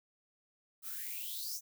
violet noise with high-pass filter sweep, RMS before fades -41 dBFS, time 0.82-1.61 s, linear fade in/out 50 ms, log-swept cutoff 1200 to 6300 Hz, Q 8.2, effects none

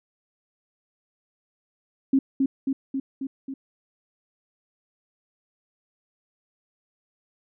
sine tone with echo, 269.9 Hz, C#4, 46 cents flat, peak -15 dBFS, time 2.13-2.19 s, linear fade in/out 5 ms, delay 270 ms, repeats 5, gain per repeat -3 dB, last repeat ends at 3.54 s, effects none

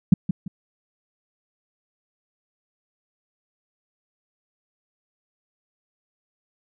sine tone with echo, 181.6 Hz, F#3, 32 cents flat, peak -7 dBFS, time 0.12-0.14 s, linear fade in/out 5 ms, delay 170 ms, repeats 2, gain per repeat -10 dB, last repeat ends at 0.48 s, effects none

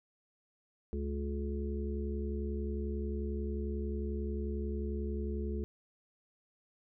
harmonic tone, 71.2 Hz, C#2, 47 cents sharp, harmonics 1 / 3 / 5 / 6, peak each -35 / -40 / -42 / -43 dBFS, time 0.93-5.64 s, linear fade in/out 0 ms, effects none

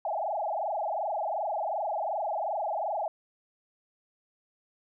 sine tone with frequency modulation, 739 Hz, F#5, 2 cents flat, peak -28 dBFS, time 0.05-3.08 s, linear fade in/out 2 ms, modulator 22.7 Hz, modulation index 5.1, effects none

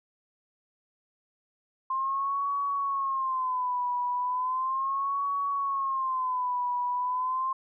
sine tone with vibrato, 1050 Hz, C6, 6 cents sharp, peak -26 dBFS, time 1.9-7.53 s, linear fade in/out 5 ms, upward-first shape sine, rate 0.36 Hz, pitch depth 120 cents each way, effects none

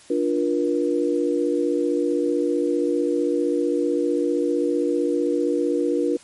sine chord, Bb major, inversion first, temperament equal with one note detuned, 293.7 / 349.2 / 478.4 Hz, D4 / F4 / Bb4, 0 / 0 / +45 cents, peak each -23 dBFS, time 0.1-6.17 s, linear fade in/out 5 ms, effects white hiss -49 dBFS RMS until 6.23 s + MP3 48 kbps

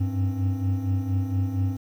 triangle tone cluster, 94.6 / 98.9 / 265.4 Hz, F#2 / G2 / C4, +39 / +16 / +25 cents, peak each -27 / -22 / -29 dBFS, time 0-1.77 s, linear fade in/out 10 ms, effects 9-bit

